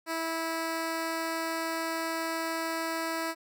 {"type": "tone", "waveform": "10% pulse", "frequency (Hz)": 326.9, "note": "E4", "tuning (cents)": -14, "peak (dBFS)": -22, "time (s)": [0.06, 3.35], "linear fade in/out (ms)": 50, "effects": []}